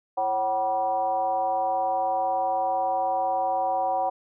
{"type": "tone with frequency modulation", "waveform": "sine", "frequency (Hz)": 756, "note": "F#5", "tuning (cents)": 37, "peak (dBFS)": -22, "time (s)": [0.17, 4.1], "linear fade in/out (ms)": 10, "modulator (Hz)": 210, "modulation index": 0.86, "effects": []}